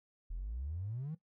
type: exponential sweep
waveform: triangle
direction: up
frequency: 38.7 to 166.3 Hz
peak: -34 dBFS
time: 0.3-1.15 s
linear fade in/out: 10 ms
effects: noise-tail reverb RT60 0.1 s tail -18 dB re dry + tanh soft clip ceiling -34 dBFS